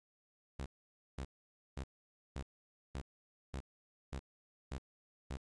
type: tone bursts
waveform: sawtooth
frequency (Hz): 67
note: C2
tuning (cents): +42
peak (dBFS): -36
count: 9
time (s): 0.59-5.371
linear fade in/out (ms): 5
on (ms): 69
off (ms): 520
effects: resampled to 22050 Hz + 12-bit